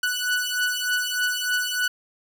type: beating tone pair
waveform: sawtooth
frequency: 1480 / 1483.3 Hz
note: F#6 / F#6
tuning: 0 / +4 cents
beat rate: 3.3 Hz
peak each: -22 dBFS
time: 0.03-1.88 s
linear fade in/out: 5 ms
effects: none